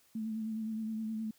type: tone with vibrato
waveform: sine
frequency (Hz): 220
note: A3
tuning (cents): 0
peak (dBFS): -34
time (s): 0.15-1.31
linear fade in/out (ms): 5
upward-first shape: sine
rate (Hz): 9.6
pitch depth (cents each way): 31
effects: white hiss -67 dBFS RMS until 1.38 s